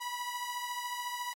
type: beating tone pair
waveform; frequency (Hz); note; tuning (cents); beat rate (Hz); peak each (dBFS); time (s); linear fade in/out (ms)
sawtooth; 974 / 988; B5 / B5; -24 / 0; 14; -33 / -38; 0-1.34; 20
effects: AAC 48 kbps